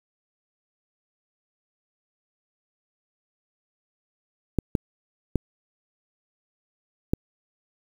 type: clicks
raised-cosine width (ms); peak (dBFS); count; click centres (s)
3; -8; 4; 4.587 / 4.752 / 5.357 / 7.135
effects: 7-bit